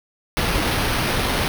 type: noise with sample-and-hold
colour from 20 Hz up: pink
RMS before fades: -21 dBFS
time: 0.37-1.48 s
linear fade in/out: 0 ms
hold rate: 7350 Hz
effects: none